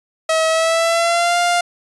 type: tone with pitch glide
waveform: sawtooth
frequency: 642 to 700.1 Hz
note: E5 to F5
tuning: -46 to +4 cents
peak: -10 dBFS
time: 0.29-1.61 s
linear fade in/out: 5 ms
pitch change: +150 cents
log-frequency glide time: 0.48-1.38 s
effects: resampled to 24000 Hz